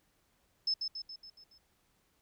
sine tone with echo, 5230 Hz, E8, 15 cents flat, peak -28 dBFS, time 0.67-0.74 s, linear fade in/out 5 ms, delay 140 ms, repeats 6, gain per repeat -5 dB, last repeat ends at 1.58 s, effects pink hiss -73 dBFS RMS until 2.21 s

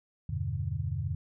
sine chord, E minor seventh, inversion none, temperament equal, 82.41 / 98 / 123.47 / 146.83 Hz, E2 / G2 / B2 / D3, 0 / 0 / 0 / 0 cents, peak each -36 / -34 / -36 / -36 dBFS, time 0.29-1.15 s, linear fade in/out 5 ms, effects none

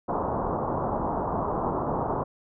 white low-pass noise, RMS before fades -28 dBFS, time 0.08-2.24 s, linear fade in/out 10 ms, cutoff 1100 Hz, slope 48 dB/octave, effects none

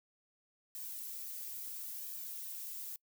violet noise with flanger, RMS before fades -44 dBFS, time 0.75-2.96 s, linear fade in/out 0 ms, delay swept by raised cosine 1.4 to 3.2 ms, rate 0.74 Hz, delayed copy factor -0.7, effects noise-tail reverb RT60 0.1 s tail -25 dB re dry

